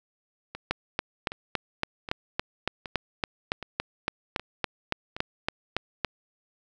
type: two click trains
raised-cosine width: 0.3 ms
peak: -9 / -20 dBFS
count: 20 / 7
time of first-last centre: 0.71-6.047 / 0.55-5.165 s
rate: 3.56 / 1.3 Hz
effects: none